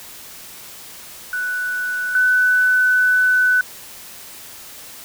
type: tone pair in turn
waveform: sine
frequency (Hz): 1485 / 1499.7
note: F#6 / F#6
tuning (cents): +6 / +23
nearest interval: unison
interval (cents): 17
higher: second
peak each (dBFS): -20 / -12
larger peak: second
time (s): 1.33-2.15 / 2.15-3.61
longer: second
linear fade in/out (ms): 2
effects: white hiss -38 dBFS RMS until 5.04 s